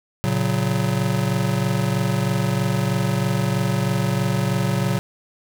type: chord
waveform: square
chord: F# major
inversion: first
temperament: just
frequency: 115.62 / 138.75 / 185 Hz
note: A#2 / C#3 / F#3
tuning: -14 / +2 / 0 cents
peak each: -24 dBFS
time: 0.24-4.99 s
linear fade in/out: 0 ms
effects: none